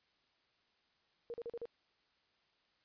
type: tone bursts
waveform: sine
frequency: 470 Hz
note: A#4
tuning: 14 cents sharp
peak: -40 dBFS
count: 5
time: 1.3-1.655 s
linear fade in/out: 0 ms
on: 39 ms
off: 40 ms
effects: white hiss -75 dBFS RMS until 2.84 s + resampled to 11025 Hz